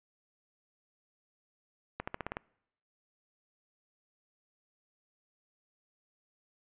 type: accelerating click train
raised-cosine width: 0.5 ms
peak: -20 dBFS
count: 7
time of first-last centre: 2-2.369 s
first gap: 75 ms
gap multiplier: 0.92
effects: noise-tail reverb RT60 0.8 s tail -26 dB re dry + resampled to 8000 Hz